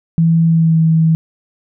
sine tone with pitch glide, 164.81 to 161.42 Hz, E3 to E3, 0 to -36 cents, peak -8 dBFS, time 0.18-1.15 s, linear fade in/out 0 ms, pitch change -36 cents, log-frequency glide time 0.46-0.8 s, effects none

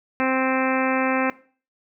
harmonic tone, 261.6 Hz, C4, in tune, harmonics 1 / 2 / 3 / 4 / 5 / 6 / 7 / 8 / 9 / 10, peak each -23 / -26 / -28 / -29 / -30 / -31 / -31 / -32 / -33 / -33 dBFS, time 0.2-1.3 s, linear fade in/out 0 ms, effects noise-tail reverb RT60 0.4 s tail -18 dB re dry

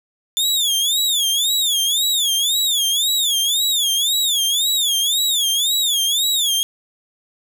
sawtooth tone with vibrato, 3511 Hz, A7, 4 cents flat, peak -13 dBFS, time 0.37-6.63 s, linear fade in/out 0 ms, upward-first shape sine, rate 1.9 Hz, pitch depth 180 cents each way, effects none

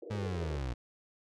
pink band-pass noise, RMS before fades -44 dBFS, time 0.02-0.58 s, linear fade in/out 5 ms, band 350 to 520 Hz, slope 48 dB/octave
30% pulse linear sweep, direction down, 107.9 to 58.27 Hz, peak -31 dBFS, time 0.1-0.74 s, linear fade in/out 10 ms
effects low-pass 6000 Hz 12 dB/octave

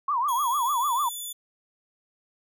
sine tone with vibrato, 1054 Hz, C6, 12 cents sharp, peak -22 dBFS, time 0.08-1.09 s, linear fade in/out 5 ms, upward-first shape triangle, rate 6.7 Hz, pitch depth 260 cents each way
5% pulse tone with pitch glide, 3312 to 3481 Hz, G#7 to A7, -5 to -19 cents, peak -26 dBFS, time 0.28-1.33 s, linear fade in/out 10 ms, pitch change +86 cents, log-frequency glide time 0.39-1.11 s
effects none

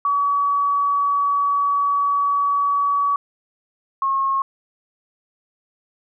sine tone pair in turn, 1136 / 1084.8 Hz, C#6 / C#6, +42 / -38 cents, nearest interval minor second, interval 80 cents, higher first, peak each -16 / -17 dBFS, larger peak first, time 0.05-3.16 / 4.02-4.42 s, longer first, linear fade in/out 2 ms, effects none

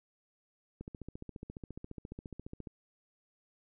click train, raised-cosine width 3 ms, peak -30 dBFS, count 28, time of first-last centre 0.81-2.672 s, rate 14.5 Hz, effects none

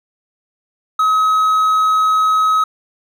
triangle tone, 1275 Hz, D#6, 42 cents sharp, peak -9 dBFS, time 0.99-2.64 s, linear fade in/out 5 ms, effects none

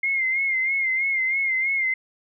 sine tone with vibrato, 2120 Hz, C7, 22 cents sharp, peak -20 dBFS, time 0.03-1.94 s, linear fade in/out 5 ms, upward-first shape sine, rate 3.1 Hz, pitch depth 57 cents each way, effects none

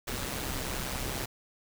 pink noise with amplitude modulation, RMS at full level -32 dBFS, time 0.07-1.26 s, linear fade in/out 10 ms, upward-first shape sine, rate 131 Hz, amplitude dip 60%, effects none

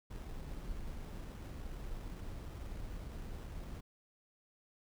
brown noise with sample-and-hold, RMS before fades -44 dBFS, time 0.1-3.81 s, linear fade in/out 10 ms, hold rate 4410 Hz, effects none

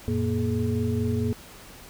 sine tone cluster, 91.4 / 115.9 / 235.1 / 423.7 Hz, F#2 / A#2 / A#3 / G#4, -21 / -10 / +15 / +35 cents, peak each -28 / -28 / -27 / -31 dBFS, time 0.08-1.33 s, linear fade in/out 0 ms, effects pink hiss -46 dBFS RMS until 1.89 s

